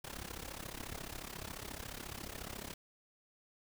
pink noise with amplitude modulation, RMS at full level -42 dBFS, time 0.04-2.74 s, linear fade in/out 5 ms, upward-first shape sine, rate 34.2 Hz, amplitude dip 85%, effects none

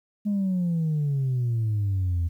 sine exponential sweep, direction down, 210 to 82.41 Hz, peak -20 dBFS, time 0.25-2.29 s, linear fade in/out 20 ms, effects tanh soft clip ceiling -20 dBFS + 10-bit

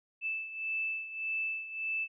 sine beating tone pair, 2634 / 2635.7 Hz, E7 / E7, -2 / -1 cents, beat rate 1.7 Hz, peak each -34 / -39 dBFS, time 0.21-2.08 s, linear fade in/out 50 ms, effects none

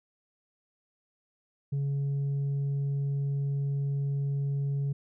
sine tone, 140 Hz, C#3, 18 cents sharp, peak -24 dBFS, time 1.72-4.93 s, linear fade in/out 10 ms, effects tanh soft clip ceiling -26 dBFS

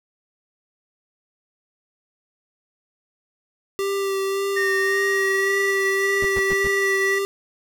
square tone with vibrato, 392 Hz, G4, in tune, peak -22 dBFS, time 3.79-7.25 s, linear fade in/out 0 ms, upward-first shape sine, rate 1.8 Hz, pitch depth 17 cents each way
triangle tone with pitch glide, 1842 to 1951.5 Hz, A#6 to B6, -21 to -21 cents, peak -19 dBFS, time 4.56-7.19 s, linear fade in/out 10 ms, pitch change +100 cents, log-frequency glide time 4.78-5.59 s
brown noise bursts, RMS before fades -29 dBFS, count 4, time 6.22-6.674 s, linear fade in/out 2 ms, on 31 ms, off 110 ms
effects none

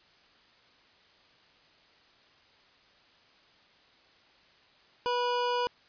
square tone pair together, 488.5 / 977 Hz, B4 / B5, -19 / -19 cents, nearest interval octave, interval 1200 cents, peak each -31 / -30 dBFS, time 5.06-5.67 s, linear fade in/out 0 ms, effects white hiss -61 dBFS RMS until 5.88 s + resampled to 11025 Hz

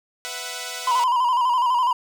5% pulse chord, B suspended fourth, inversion none, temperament equal with one note detuned, 496.5 / 659.3 / 740 Hz, B4 / E5 / F#5, +9 / 0 / 0 cents, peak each -23 / -23 / -22 dBFS, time 0.25-1.04 s, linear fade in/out 0 ms
triangle tone with vibrato, 987.8 Hz, B5, in tune, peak -15 dBFS, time 0.87-1.93 s, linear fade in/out 5 ms, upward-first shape square, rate 12 Hz, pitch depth 60 cents each way
effects none

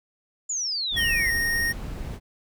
sine exponential sweep, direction down, 7170 to 1930 Hz, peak -25 dBFS, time 0.49-1.31 s, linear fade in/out 10 ms
brown noise, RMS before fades -33 dBFS, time 0.91-2.2 s, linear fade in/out 50 ms
square tone with vibrato, 1858 Hz, A#6, 6 cents flat, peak -23 dBFS, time 0.96-1.73 s, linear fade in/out 20 ms, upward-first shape sine, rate 20 Hz, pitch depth 10 cents each way
effects none

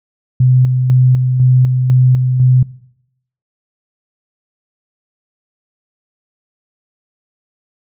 sine tone with tremolo, 127.5 Hz, C3, 44 cents flat, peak -6 dBFS, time 0.4-2.63 s, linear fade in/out 5 ms, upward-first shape square, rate 2 Hz, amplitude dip 45%, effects noise-tail reverb RT60 0.8 s tail -21 dB re dry

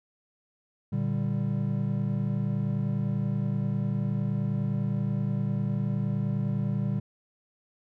triangle chord, G minor, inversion first, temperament equal, 116.54 / 146.83 / 196 Hz, Bb2 / D3 / G3, 0 / 0 / 0 cents, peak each -28 dBFS, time 0.92-7 s, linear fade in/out 10 ms, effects none

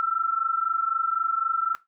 sine tone pair together, 1325.1 / 1349 Hz, E6 / E6, +9 / +40 cents, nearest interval unison, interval 31 cents, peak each -25 dBFS, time 0-1.75 s, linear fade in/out 0 ms, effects noise-tail reverb RT60 0.2 s tail -18 dB re dry

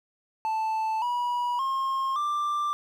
triangle tone with pitch steps, 880 / 970.8 / 1071 / 1181.5 Hz, A5 / B5 / C6 / D6, 0 / -30 / +40 / +10 cents, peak -23 dBFS, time 0.45-2.73 s, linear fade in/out 0 ms, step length 570 ms, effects 10-bit

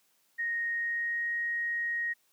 sine tone with pitch glide, 1864.7 to 1877.7 Hz, A#6 to A#6, 0 to +12 cents, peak -29 dBFS, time 0.38-2.14 s, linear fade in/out 20 ms, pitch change +12 cents, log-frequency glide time 0.71-1.33 s, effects white hiss -70 dBFS RMS until 2.32 s + high-pass 150 Hz 12 dB/octave

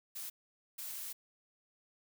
blue noise bursts at uneven times, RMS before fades -43 dBFS, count 2, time 0.15-0.3 / 0.78-1.13 s, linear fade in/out 10 ms, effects none

